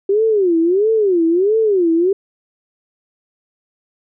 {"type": "tone with vibrato", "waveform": "sine", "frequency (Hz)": 382.4, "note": "G4", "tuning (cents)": -43, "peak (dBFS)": -11, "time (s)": [0.09, 2.13], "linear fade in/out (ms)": 5, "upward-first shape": "sine", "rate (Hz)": 1.5, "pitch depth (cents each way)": 270, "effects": []}